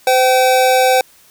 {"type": "tone pair together", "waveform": "square", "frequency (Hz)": [513, 768.6], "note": ["C5", "G5"], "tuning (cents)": [-34, -34], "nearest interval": "perfect fifth", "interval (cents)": 700, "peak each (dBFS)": -13, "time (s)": [0.07, 1.01], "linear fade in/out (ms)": 2, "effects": ["white hiss -48 dBFS RMS until 1.3 s"]}